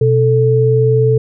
sine tone pair together, 125.12 / 440 Hz, B2 / A4, +23 / 0 cents, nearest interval octave + minor seventh, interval 2177 cents, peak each -11 dBFS, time 0.01-1.18 s, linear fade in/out 5 ms, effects none

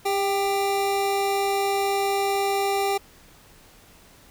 square tone pair together, 398.3 / 787 Hz, G4 / G5, +28 / +7 cents, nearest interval octave, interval 1179 cents, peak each -25 dBFS, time 0.05-2.98 s, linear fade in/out 10 ms, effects pink hiss -52 dBFS RMS until 4.3 s

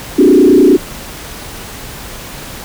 sine tone with frequency modulation, 329.6 Hz, E4, in tune, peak -3 dBFS, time 0.18-0.77 s, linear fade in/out 10 ms, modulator 29.8 Hz, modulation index 2.4, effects pink hiss -28 dBFS RMS until 2.64 s

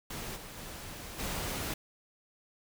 pink noise with level steps, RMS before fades -40 / -46 / -44 / -36 dBFS, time 0.1-1.74 s, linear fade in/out 5 ms, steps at 0.35 / 0.56 / 1.18 s, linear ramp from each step 20 ms, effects none

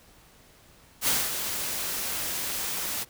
white noise with ADSR envelope, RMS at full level -23 dBFS, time 1.01-3.05 s, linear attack 66 ms, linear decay 210 ms, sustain -8 dB, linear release 28 ms, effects pink hiss -56 dBFS RMS until 3.09 s

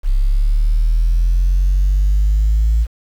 sine linear sweep, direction up, 32.7 to 55.7 Hz, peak -9 dBFS, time 0.03-2.87 s, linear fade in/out 50 ms, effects tanh soft clip ceiling -8 dBFS + 7-bit

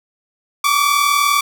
sawtooth tone pair together, 1134.7 / 1174.7 Hz, C#6 / D6, +40 / 0 cents, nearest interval minor second, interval 60 cents, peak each -12 dBFS, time 0.64-1.41 s, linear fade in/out 5 ms, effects none

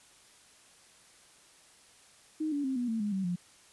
sine tone with pitch steps, 311.1 / 286.9 / 264.6 / 244.1 / 225.1 / 207.6 / 191.5 / 176.63 Hz, D#4 / D4 / C4 / B3 / A3 / G#3 / G3 / F3, 0 / -40 / +20 / -20 / +40 / 0 / -40 / +20 cents, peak -29 dBFS, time 2.4-3.36 s, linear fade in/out 10 ms, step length 120 ms, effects white hiss -59 dBFS RMS until 3.72 s + resampled to 24000 Hz

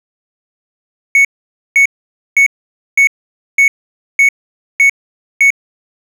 triangle tone bursts, 2217 Hz, C#7, in tune, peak -3 dBFS, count 8, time 1.15-5.504 s, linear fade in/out 2 ms, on 98 ms, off 510 ms, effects none

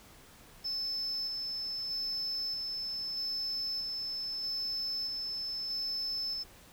sine tone with tremolo, 5260 Hz, E8, 5 cents flat, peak -30 dBFS, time 0.64-6.44 s, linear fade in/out 20 ms, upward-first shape square, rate 0.79 Hz, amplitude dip 30%, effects tanh soft clip ceiling -31 dBFS + pink hiss -56 dBFS RMS until 6.72 s

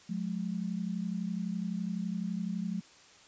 sine tone pair together, 180 / 211.9 Hz, F#3 / G#3, -47 / +35 cents, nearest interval minor third, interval 282 cents, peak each -34 / -35 dBFS, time 0.09-2.81 s, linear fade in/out 10 ms, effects white hiss -57 dBFS RMS until 3.27 s + resampled to 16000 Hz

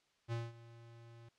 square tone with ADSR envelope, 116.54 Hz, A#2, in tune, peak -36 dBFS, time 0.28-1.29 s, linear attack 42 ms, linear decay 200 ms, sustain -19 dB, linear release 6 ms, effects white hiss -75 dBFS RMS until 1.38 s + low-pass 5000 Hz 12 dB/octave

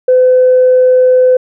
sine tone, 508 Hz, B4, 49 cents sharp, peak -3 dBFS, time 0.08-1.37 s, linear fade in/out 5 ms, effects tanh soft clip ceiling 0 dBFS

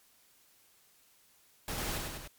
pink noise with echo, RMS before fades -37 dBFS, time 1.68-1.98 s, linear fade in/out 2 ms, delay 99 ms, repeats 3, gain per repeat -3 dB, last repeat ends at 2.277 s, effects white hiss -65 dBFS RMS until 2.38 s + MP3 96 kbps

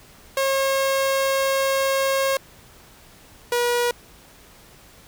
sawtooth tone pair in turn, 541 / 482 Hz, C#5 / B4, -42 / -42 cents, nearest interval major second, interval 200 cents, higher first, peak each -15 / -15 dBFS, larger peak neither, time 0.37-2.37 / 3.52-3.91 s, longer first, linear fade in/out 2 ms, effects pink hiss -49 dBFS RMS until 5.07 s

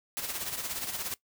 white noise with tremolo, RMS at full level -33 dBFS, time 0.17-1.14 s, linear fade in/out 0 ms, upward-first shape sine, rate 17 Hz, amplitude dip 60%, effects noise-tail reverb RT60 0.1 s tail -19 dB re dry

